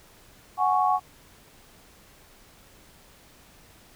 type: chord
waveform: sine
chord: F# suspended second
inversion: none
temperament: just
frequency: 740 / 832.5 / 1110 Hz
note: F#5 / G#5 / C#6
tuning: 0 / +4 / +2 cents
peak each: -23 / -25 / -24 dBFS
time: 0.57-1 s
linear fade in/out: 50 ms
effects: pink hiss -54 dBFS RMS until 3.95 s